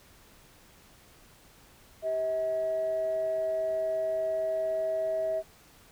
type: tone pair together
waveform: sine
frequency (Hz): 390 / 641.5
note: G4 / E5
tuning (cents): -9 / -47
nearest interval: major sixth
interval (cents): 862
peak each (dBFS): -38 / -26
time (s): 2.02-5.43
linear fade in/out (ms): 50
effects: tanh soft clip ceiling -22 dBFS + pink hiss -57 dBFS RMS until 5.91 s